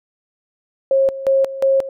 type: tone with tremolo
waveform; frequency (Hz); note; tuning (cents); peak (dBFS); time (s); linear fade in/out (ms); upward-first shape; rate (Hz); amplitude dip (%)
sine; 540; C#5; -45; -11; 0.91-1.89; 2; square; 2.8; 80
effects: none